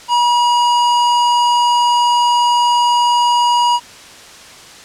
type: tone with hard clipping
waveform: sine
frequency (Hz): 962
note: B5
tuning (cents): -46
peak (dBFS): -12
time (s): 0.08-3.8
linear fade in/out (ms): 50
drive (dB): 18
effects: white hiss -37 dBFS RMS until 4.84 s + low-pass 7000 Hz 12 dB/octave

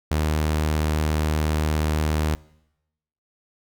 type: tone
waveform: sawtooth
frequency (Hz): 77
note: D#2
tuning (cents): -17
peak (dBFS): -16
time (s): 0.11-2.35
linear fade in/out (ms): 0
effects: noise-tail reverb RT60 0.9 s tail -23 dB re dry

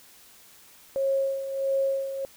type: tone with tremolo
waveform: sine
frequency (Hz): 543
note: C#5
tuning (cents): -36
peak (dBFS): -21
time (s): 0.96-2.25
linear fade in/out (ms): 0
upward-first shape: sine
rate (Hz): 1.5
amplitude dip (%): 65
effects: white hiss -53 dBFS RMS until 2.36 s

